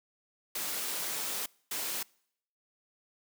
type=noise bursts at uneven times; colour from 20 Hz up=white; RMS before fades=-35 dBFS; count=2; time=0.55-1.46 / 1.71-2.03 s; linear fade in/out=5 ms; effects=noise-tail reverb RT60 0.7 s tail -26 dB re dry + high-pass 200 Hz 12 dB/octave